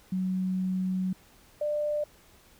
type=tone pair in turn; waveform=sine; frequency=186.1 / 595.3 Hz; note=F#3 / D5; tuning=+10 / +23 cents; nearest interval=octave + minor sixth; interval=2013 cents; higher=second; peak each=-26 dBFS; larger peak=neither; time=0.12-1.13 / 1.61-2.04 s; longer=first; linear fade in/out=5 ms; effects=pink hiss -58 dBFS RMS until 2.59 s